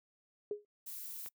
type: tone with exponential decay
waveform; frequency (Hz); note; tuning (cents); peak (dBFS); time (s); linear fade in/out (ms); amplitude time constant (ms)
sine; 415.3; G#4; 0; -31; 0.51-0.65; 2; 30
type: noise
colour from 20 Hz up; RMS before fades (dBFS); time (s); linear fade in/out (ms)
violet; -45; 0.86-1.29; 10
type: click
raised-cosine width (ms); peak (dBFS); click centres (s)
0.3; -33; 1.261
effects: noise-tail reverb RT60 0.1 s tail -25 dB re dry